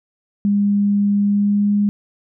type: tone with pitch glide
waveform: sine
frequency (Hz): 202.9 to 205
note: G#3 to G#3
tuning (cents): -40 to -22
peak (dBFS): -13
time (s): 0.45-1.89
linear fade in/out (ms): 0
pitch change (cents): +18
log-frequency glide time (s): 1.22-1.74
effects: none